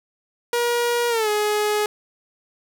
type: tone with pitch glide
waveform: sawtooth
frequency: 477.2 to 420.3 Hz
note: A#4 to G#4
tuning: +41 to +21 cents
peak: -15 dBFS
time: 0.53-1.86 s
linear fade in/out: 2 ms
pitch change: -220 cents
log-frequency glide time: 1.09-1.29 s
effects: none